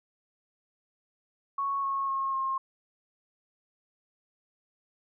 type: tone with pitch steps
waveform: sine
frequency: 1107 / 1094.3 / 1081.7 / 1069.3 Hz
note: C#6 / C#6 / C#6 / C6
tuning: -3 / -23 / -43 / +37 cents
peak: -27 dBFS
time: 1.58-2.58 s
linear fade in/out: 5 ms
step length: 250 ms
effects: none